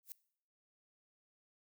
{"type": "noise with exponential growth", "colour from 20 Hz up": "violet", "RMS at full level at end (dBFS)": -42, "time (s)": [0.03, 0.12], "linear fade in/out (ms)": 0, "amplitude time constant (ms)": 18, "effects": ["noise-tail reverb RT60 0.6 s tail -20 dB re dry"]}